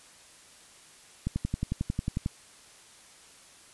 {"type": "click train", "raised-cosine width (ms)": 5, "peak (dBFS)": -16, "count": 12, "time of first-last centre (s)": [1.27, 2.261], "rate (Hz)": 11.1, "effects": ["white hiss -54 dBFS RMS until 3.73 s", "resampled to 24000 Hz"]}